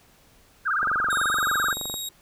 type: tone with vibrato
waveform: sine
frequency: 1396.9 Hz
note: F6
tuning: in tune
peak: -21 dBFS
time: 0.65-1.74 s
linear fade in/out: 20 ms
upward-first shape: sine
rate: 18 Hz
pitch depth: 260 cents each way
type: click train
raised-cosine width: 1 ms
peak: -21 dBFS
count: 27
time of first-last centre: 0.83-1.941 s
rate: 23.4 Hz
type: tone with pitch glide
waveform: 20% pulse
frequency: 3725 to 3786 Hz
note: A#7 to A#7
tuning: -2 to +26 cents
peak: -24 dBFS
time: 1.1-2.09 s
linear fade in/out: 5 ms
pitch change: +28 cents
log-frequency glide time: 1.22-1.5 s
effects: pink hiss -57 dBFS RMS until 2.21 s